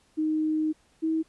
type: tone pair in turn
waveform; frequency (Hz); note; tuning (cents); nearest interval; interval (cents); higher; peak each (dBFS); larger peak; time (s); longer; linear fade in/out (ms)
sine; 311.1 / 320.2; D#4 / D#4; 0 / +50; unison; 50; second; -23; neither; 0.17-0.73 / 1.02-1.23; first; 20
effects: pink hiss -64 dBFS RMS until 1.28 s + resampled to 24000 Hz